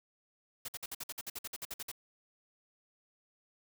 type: noise bursts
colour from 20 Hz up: white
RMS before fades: -41 dBFS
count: 15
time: 0.65-1.916 s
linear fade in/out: 5 ms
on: 34 ms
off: 54 ms
effects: none